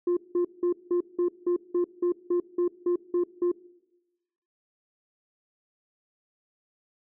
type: tone bursts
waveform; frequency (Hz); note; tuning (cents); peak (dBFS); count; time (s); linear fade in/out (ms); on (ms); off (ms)
sine; 352; F4; +14; -19; 13; 0.07-3.517; 5; 99; 180
effects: noise-tail reverb RT60 1.0 s tail -20 dB re dry + tanh soft clip ceiling -20 dBFS